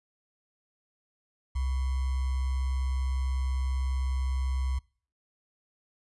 sine tone with sample-and-hold, 65.41 Hz, C2, in tune, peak -26 dBFS, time 1.55-4.79 s, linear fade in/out 10 ms, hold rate 1050 Hz, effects noise-tail reverb RT60 0.5 s tail -25 dB re dry + resampled to 24000 Hz

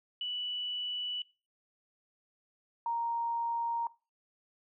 sine tone pair in turn, 2960 / 932.3 Hz, F#7 / A#5, 0 / 0 cents, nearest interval octave + minor sixth, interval 2000 cents, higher first, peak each -33 / -30 dBFS, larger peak second, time 0.21-1.22 / 2.86-3.87 s, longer neither, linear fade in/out 2 ms, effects noise-tail reverb RT60 0.3 s tail -20 dB re dry

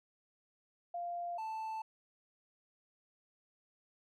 sine / triangle tone pair in turn, 696 / 881.2 Hz, F5 / A5, -6 / +2 cents, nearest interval major third, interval 408 cents, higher second, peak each -37 / -36 dBFS, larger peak second, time 0.94-1.38 / 1.38-1.82 s, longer neither, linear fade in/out 5 ms, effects none

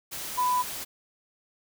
sine tone in noise, 996 Hz, B5, 14 cents sharp, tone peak -22 dBFS, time 0.37-0.63 s, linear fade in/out 20 ms, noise white, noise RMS -36 dBFS, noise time 0.11-0.85 s, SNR +11 dB, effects none

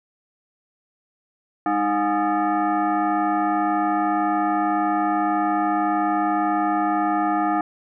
sine tone with frequency modulation, 203.9 Hz, G#3, 32 cents flat, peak -18 dBFS, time 1.66-7.61 s, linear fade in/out 2 ms, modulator 514 Hz, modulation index 2.1, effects none

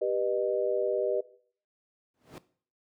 sine chord, G augmented, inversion none, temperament just, 392 / 490 / 612.5 Hz, G4 / B4 / D#5, 0 / -14 / -27 cents, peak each -30 dBFS, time 0.01-1.21 s, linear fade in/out 10 ms
brown noise with exponential growth, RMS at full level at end -33 dBFS, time 2.14-2.38 s, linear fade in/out 1 ms, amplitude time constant 51 ms
effects noise-tail reverb RT60 0.5 s tail -17 dB re dry + high-pass 200 Hz 12 dB/octave

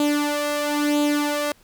sawtooth tone with flanger, 293.7 Hz, D4, in tune, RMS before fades -22 dBFS, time 0-1.52 s, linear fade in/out 2 ms, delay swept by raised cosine 0.27 to 1.87 ms, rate 1 Hz, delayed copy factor +0.65, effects pink hiss -56 dBFS RMS until 1.63 s

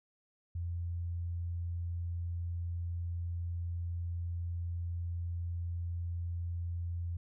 sine tone, 86 Hz, F2, 26 cents flat, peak -34 dBFS, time 0.55-7.17 s, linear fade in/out 5 ms, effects none

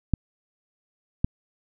clicks, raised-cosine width 5 ms, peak -8 dBFS, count 2, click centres 0.137 / 1.245 s, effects none

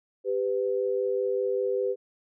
sine tone pair together, 394.9 / 500 Hz, G4 / B4, +13 / +21 cents, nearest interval major third, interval 408 cents, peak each -27 dBFS, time 0.24-1.96 s, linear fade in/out 50 ms, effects none

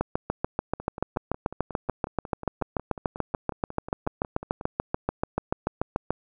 two click trains, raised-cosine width 1 ms, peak -22 / -10 dBFS, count 22 / 43, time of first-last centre 0.8-4.611 / 0.01-6.106 s, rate 5.51 / 6.89 Hz, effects none

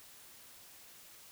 silence, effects white hiss -56 dBFS RMS until 1.31 s

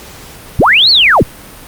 sine linear two-way sweep, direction up then down, 36.71 to 4532 to 36.71 Hz, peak -4 dBFS, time 0.59-1.23 s, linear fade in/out 0 ms, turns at 0.9 s, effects pink hiss -33 dBFS RMS until 1.67 s + Opus 48 kbps

